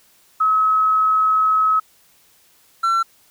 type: tone pair in turn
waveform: sine / triangle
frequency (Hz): 1283 / 1349.7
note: E6 / E6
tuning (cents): -47 / +40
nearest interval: minor second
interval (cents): 87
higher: second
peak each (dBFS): -13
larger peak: neither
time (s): 0.4-1.8 / 2.83-3.03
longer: first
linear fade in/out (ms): 10
effects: white hiss -55 dBFS RMS until 3.3 s